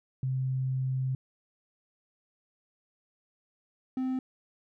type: tone pair in turn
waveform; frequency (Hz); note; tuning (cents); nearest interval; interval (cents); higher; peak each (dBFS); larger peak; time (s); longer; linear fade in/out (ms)
sine / triangle; 130.81 / 258.8; C3 / C4; 0 / -19; octave; 1181; second; -27 / -26; second; 0.23-1.15 / 3.97-4.19; first; 2
effects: none